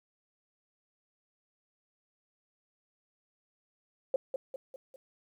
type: tone with echo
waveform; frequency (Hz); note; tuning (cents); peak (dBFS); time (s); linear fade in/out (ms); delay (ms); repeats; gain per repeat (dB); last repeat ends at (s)
sine; 529; C5; +19; -24; 4.14-4.16; 2; 200; 4; -6; 4.96
effects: 11-bit